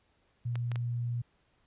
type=tone; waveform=sine; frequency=119.7 Hz; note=A#2; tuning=46 cents sharp; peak=-30 dBFS; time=0.45-1.22 s; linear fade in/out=10 ms
type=clicks; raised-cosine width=0.3 ms; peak=-25 dBFS; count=3; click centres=0.556 / 0.717 / 0.758 s
effects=pink hiss -71 dBFS RMS until 1.66 s + resampled to 8000 Hz